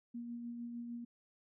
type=tone with tremolo; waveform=sine; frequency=237.1 Hz; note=A#3; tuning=30 cents sharp; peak=-40 dBFS; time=0.14-1.05 s; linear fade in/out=10 ms; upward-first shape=sine; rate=6.6 Hz; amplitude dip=30%; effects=none